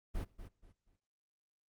brown noise with echo, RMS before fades -37 dBFS, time 0.14-0.25 s, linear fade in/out 20 ms, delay 240 ms, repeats 3, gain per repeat -11 dB, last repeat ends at 0.97 s, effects noise-tail reverb RT60 0.8 s tail -22 dB re dry + Opus 32 kbps

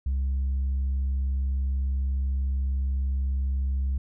sine tone, 66.9 Hz, C2, 39 cents sharp, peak -21 dBFS, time 0.06-3.98 s, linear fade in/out 5 ms, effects tanh soft clip ceiling -22 dBFS

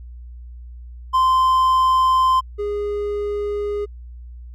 triangle tone pair in turn, 1038 / 411.9 Hz, C6 / G#4, -14 / -14 cents, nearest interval octave + major third, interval 1600 cents, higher first, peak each -11 / -19 dBFS, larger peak first, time 1.13-2.41 / 2.58-3.86 s, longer neither, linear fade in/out 20 ms, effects added 60 Hz sine -34 dBFS peak until 4.54 s

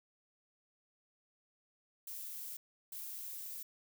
violet noise bursts at uneven times, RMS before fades -45 dBFS, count 2, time 2.07-2.57 / 2.92-3.63 s, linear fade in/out 5 ms, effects none

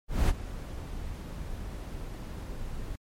brown noise with ADSR envelope, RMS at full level -21 dBFS, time 0.08-2.96 s, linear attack 210 ms, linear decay 29 ms, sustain -16 dB, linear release 8 ms, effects MP3 64 kbps

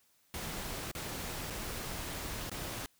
pink noise with dropouts, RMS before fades -40 dBFS, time 0.34-2.86 s, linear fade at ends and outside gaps 0 ms, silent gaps 0.914-0.951 / 1.501-1.506 / 2.496-2.516 s, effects white hiss -70 dBFS RMS until 2.99 s

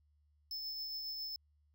square tone with tremolo, 5250 Hz, E8, 8 cents flat, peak -39 dBFS, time 0.51-1.36 s, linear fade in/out 2 ms, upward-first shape triangle, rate 7.3 Hz, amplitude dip 30%, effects added 74 Hz sine -69 dBFS peak until 1.74 s

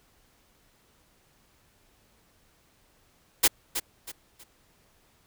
white noise with echo, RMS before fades -19 dBFS, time 3.43-3.48 s, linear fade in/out 10 ms, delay 320 ms, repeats 3, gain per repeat -10 dB, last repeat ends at 4.44 s, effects pink hiss -64 dBFS RMS until 5.26 s

